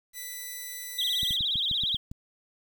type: tone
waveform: 5% pulse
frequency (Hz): 1982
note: B6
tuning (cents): +6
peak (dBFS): -26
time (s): 0.13-1.38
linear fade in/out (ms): 50
type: tone with vibrato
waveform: sine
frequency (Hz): 3520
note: A7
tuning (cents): 0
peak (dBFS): -25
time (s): 0.98-1.97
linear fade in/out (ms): 10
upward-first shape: sine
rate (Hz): 17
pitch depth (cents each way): 190
type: clicks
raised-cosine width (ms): 5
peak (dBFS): -26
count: 8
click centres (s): 1.232 / 1.308 / 1.408 / 1.557 / 1.713 / 1.836 / 1.946 / 2.115
effects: 9-bit